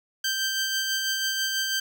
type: tone with tremolo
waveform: 15% pulse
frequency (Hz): 1565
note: G6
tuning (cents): -3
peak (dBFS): -17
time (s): 0.24-1.8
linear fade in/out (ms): 5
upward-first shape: sine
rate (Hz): 6.1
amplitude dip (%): 30
effects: none